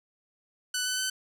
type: tone with pitch steps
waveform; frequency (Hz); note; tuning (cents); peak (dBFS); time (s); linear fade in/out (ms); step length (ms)
10% pulse; 1492 / 1505.9 / 1519.8; F#6 / F#6 / F#6; +14 / +30 / +46; -19; 0.74-1.1; 5; 120
effects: none